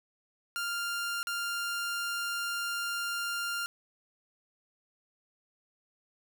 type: tone with dropouts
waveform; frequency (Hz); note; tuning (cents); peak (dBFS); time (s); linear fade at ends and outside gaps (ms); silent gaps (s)
sawtooth; 1396.9; F6; 0; -28; 0.56-3.66; 0; 1.23-1.271
effects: none